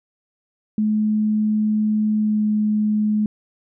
sine tone with pitch glide, 213.8 to 212.2 Hz, A3 to G#3, -49 to +38 cents, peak -16 dBFS, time 0.78-3.26 s, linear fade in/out 2 ms, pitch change -13 cents, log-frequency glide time 2.18-2.43 s, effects none

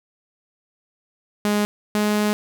sawtooth tone pair in turn, 207.7 / 209.7 Hz, G#3 / G#3, 0 / +17 cents, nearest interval unison, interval 17 cents, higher second, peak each -14 dBFS, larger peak neither, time 1.45-1.65 / 1.95-2.33 s, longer second, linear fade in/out 0 ms, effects none

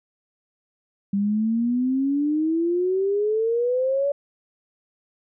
sine exponential sweep, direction up, 196.8 to 574 Hz, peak -19 dBFS, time 1.13-4.12 s, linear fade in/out 5 ms, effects none

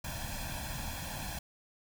pink noise with comb filter, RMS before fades -39 dBFS, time 0.04-1.39 s, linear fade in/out 5 ms, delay 1.2 ms, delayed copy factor +0.85, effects none

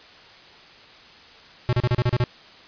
square tone bursts, 122.8 Hz, B2, 9 cents flat, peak -18 dBFS, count 8, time 1.69-2.239 s, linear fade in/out 0 ms, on 38 ms, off 35 ms, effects white hiss -47 dBFS RMS until 2.67 s + resampled to 11025 Hz

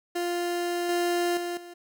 30% pulse tone with level steps, 349.2 Hz, F4, in tune, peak -24 / -21 / -27 / -39 dBFS, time 0.15-1.74 s, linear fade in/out 10 ms, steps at 0.89 / 1.37 / 1.57 s, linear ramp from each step 2 ms, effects none

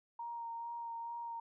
sine tone with vibrato, 932.3 Hz, A#5, in tune, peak -40 dBFS, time 0.19-1.4 s, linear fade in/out 5 ms, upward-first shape sine, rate 2.3 Hz, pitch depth 15 cents each way, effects none

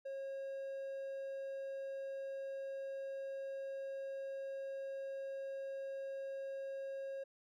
triangle tone, 543 Hz, C#5, 36 cents flat, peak -39 dBFS, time 0.05-7.24 s, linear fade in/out 10 ms, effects none

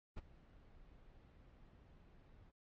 brown noise with ADSR envelope, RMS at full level -43 dBFS, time 0.16-2.52 s, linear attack 21 ms, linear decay 19 ms, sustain -20 dB, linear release 37 ms, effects low-pass 4000 Hz 12 dB/octave + AAC 32 kbps

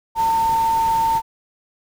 sine tone in noise, 904 Hz, A5, 47 cents sharp, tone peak -15 dBFS, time 0.15-1.22 s, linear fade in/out 50 ms, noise pink, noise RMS -33 dBFS, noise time 0.15-1.22 s, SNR +15 dB, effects none

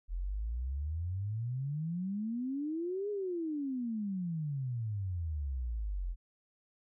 sine exponential two-way sweep, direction up then down, 41.2 to 420 to 41.2 Hz, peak -33 dBFS, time 0.08-6.16 s, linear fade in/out 50 ms, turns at 3.1 s, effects none

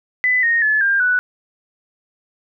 sine tone with pitch steps, 2002 / 1857.2 / 1722.8 / 1598.2 / 1482.6 Hz, B6 / A#6 / A6 / G6 / F#6, +23 / -7 / -37 / +33 / +3 cents, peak -13 dBFS, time 0.24-1.19 s, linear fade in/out 0 ms, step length 190 ms, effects none

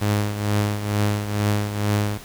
sawtooth tone with tremolo, 103.83 Hz, G#2, in tune, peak -13 dBFS, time 0.01-2.18 s, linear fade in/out 10 ms, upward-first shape triangle, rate 2.2 Hz, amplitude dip 70%, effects pink hiss -41 dBFS RMS until 2.24 s

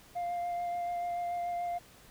sine tone with vibrato, 700 Hz, F5, 4 cents sharp, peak -29 dBFS, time 0.15-1.79 s, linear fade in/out 20 ms, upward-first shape sine, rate 6.9 Hz, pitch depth 11 cents each way, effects tanh soft clip ceiling -31 dBFS + pink hiss -57 dBFS RMS until 2.1 s

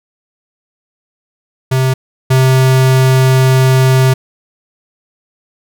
square tone pair in turn, 130.81 / 130.81 Hz, C3 / C3, 0 / 0 cents, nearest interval unison, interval 0 cents, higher neither, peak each -10 / -7 dBFS, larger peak second, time 1.71-1.94 / 2.3-4.14 s, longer second, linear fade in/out 10 ms, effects none

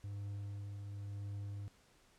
triangle tone with tremolo, 101 Hz, G#2, 48 cents flat, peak -38 dBFS, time 0.04-1.68 s, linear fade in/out 0 ms, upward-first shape triangle, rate 0.96 Hz, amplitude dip 35%, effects pink hiss -68 dBFS RMS until 2.18 s + low-pass 10000 Hz 12 dB/octave

